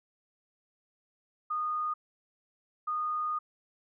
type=tone bursts at uneven times; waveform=sine; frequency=1230 Hz; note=D#6; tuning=20 cents flat; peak=-29 dBFS; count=2; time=1.5-1.94 / 2.87-3.39 s; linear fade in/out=10 ms; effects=none